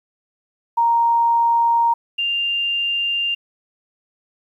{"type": "tone pair in turn", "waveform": "sine", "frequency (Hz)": [932.3, 2794], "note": ["A#5", "F7"], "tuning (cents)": [0, 0], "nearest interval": "octave + perfect fifth", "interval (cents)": 1900, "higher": "second", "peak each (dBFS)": [-13, -18], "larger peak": "first", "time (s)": [[0.77, 1.94], [2.18, 3.35]], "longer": "neither", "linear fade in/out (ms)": 10, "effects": ["9-bit"]}